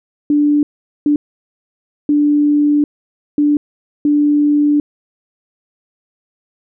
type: tone bursts at uneven times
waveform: sine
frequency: 293.7 Hz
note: D4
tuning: in tune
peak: -9 dBFS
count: 5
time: 0.3-0.63 / 1.06-1.16 / 2.09-2.84 / 3.38-3.57 / 4.05-4.8 s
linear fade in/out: 2 ms
effects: none